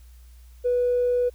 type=tone with tanh clipping; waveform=triangle; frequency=491 Hz; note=B4; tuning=10 cents flat; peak=-19 dBFS; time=0.64-1.3 s; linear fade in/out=20 ms; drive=4 dB; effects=added 60 Hz sine -45 dBFS peak until 1.34 s + white hiss -61 dBFS RMS until 1.34 s